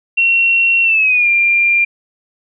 sine tone with pitch glide, 2729 to 2389 Hz, F7 to D7, -41 to +29 cents, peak -9 dBFS, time 0.17-1.85 s, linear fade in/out 10 ms, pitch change -230 cents, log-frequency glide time 0.83-1.28 s, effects none

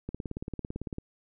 click train, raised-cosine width 3 ms, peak -22 dBFS, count 17, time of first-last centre 0.09-0.984 s, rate 17.9 Hz, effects none

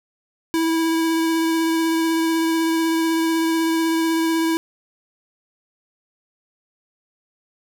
square tone with vibrato, 326.7 Hz, E4, 15 cents flat, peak -18 dBFS, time 0.54-4.57 s, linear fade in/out 0 ms, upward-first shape triangle, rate 16 Hz, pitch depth 16 cents each way, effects none

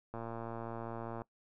click train, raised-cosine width 1 ms, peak -28 dBFS, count 125, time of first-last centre 0.14-1.218 s, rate 115 Hz, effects noise-tail reverb RT60 0.1 s tail -21 dB re dry

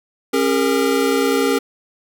square tone cluster, 272.4 / 403.8 / 464.1 Hz, C#4 / G#4 / A#4, -30 / -49 / -8 cents, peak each -20 dBFS, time 0.33-1.59 s, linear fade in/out 10 ms, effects none

